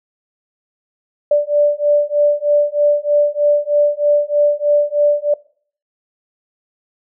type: beating tone pair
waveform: sine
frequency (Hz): 585 / 588.2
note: D5 / D5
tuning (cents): -7 / +3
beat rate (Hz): 3.2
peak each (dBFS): -14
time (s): 1.31-5.34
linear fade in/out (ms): 5
effects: noise-tail reverb RT60 0.5 s tail -22 dB re dry